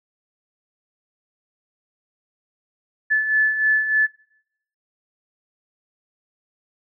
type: beating tone pair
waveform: sine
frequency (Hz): 1733 / 1736.3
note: A6 / A6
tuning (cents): -27 / -23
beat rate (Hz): 3.3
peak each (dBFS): -24 / -17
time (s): 3.1-4.07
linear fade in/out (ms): 20
effects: noise-tail reverb RT60 0.7 s tail -19 dB re dry